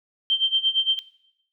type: tone with tremolo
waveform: sine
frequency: 3136 Hz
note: G7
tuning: in tune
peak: -16 dBFS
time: 0.3-0.99 s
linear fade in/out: 0 ms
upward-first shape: sine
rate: 8.7 Hz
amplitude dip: 90%
effects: noise-tail reverb RT60 0.8 s tail -18 dB re dry